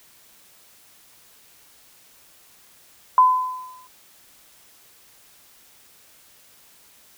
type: tone with exponential decay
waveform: sine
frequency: 1014 Hz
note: B5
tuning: 45 cents sharp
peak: -8 dBFS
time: 3.18-3.87 s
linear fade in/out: 1 ms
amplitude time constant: 150 ms
effects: white hiss -53 dBFS RMS until 7.17 s